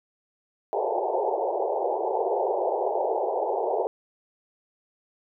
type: band-pass noise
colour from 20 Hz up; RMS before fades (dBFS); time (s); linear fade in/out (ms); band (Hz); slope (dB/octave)
pink; -26; 0.73-3.87; 0; 370 to 910; 96
effects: none